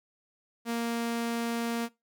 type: tone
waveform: sawtooth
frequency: 233.1 Hz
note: A#3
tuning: in tune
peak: -25 dBFS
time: 0.65-1.89 s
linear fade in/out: 50 ms
effects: noise-tail reverb RT60 0.2 s tail -20 dB re dry